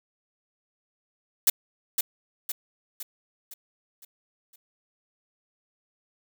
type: noise with echo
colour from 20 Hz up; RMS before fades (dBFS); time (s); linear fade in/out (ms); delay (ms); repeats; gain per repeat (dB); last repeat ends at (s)
blue; -18; 1.47-1.5; 5; 510; 6; -6; 4.56
effects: none